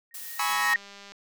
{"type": "tone with exponential growth", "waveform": "sine", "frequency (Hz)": 1864.7, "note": "A#6", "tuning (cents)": 0, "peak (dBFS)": -19, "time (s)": [0.11, 0.76], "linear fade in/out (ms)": 1, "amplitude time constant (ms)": 140}
{"type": "noise", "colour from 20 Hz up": "blue", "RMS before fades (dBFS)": -39, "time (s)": [0.14, 0.53], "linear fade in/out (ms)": 5}
{"type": "chord", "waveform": "sawtooth", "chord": "C# minor seventh", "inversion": "second", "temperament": "equal with one note detuned", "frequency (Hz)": [830.6, 987.8, 1108.7, 1295.1], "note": ["G#5", "B5", "C#6", "E6"], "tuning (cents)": [0, 0, 0, -31], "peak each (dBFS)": -27, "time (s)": [0.39, 0.74], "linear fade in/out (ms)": 5}
{"type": "click train", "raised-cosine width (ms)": 0.2, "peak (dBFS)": -29, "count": 127, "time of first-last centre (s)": [0.49, 1.12], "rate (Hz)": 200}
{"effects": []}